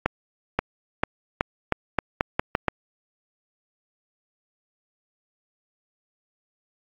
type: accelerating click train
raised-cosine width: 0.5 ms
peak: -5 dBFS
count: 10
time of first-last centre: 0.06-2.683 s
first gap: 530 ms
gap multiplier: 0.84
effects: AAC 64 kbps

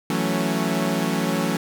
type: chord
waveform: sawtooth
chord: F# minor seventh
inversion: third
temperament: equal with one note detuned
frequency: 164.81 / 184.14 / 220 / 277.2 Hz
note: E3 / F#3 / A3 / C#4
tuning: 0 / -8 / 0 / 0 cents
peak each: -23 / -22 / -22 / -23 dBFS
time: 0.1-1.57 s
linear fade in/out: 2 ms
effects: none

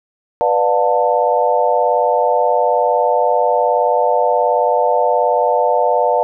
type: chord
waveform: sine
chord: B half-diminished seventh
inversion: none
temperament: just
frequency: 493.9 / 592.7 / 711.2 / 889 Hz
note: B4 / D5 / F5 / A5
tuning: 0 / +16 / +31 / +18 cents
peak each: -17 dBFS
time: 0.41-6.23 s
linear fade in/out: 0 ms
effects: none

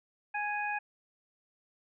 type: harmonic tone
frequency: 830.6 Hz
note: G#5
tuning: in tune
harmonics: 1 / 2 / 3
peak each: -34 / -36 / -37 dBFS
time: 0.34-0.79 s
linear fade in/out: 10 ms
effects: none

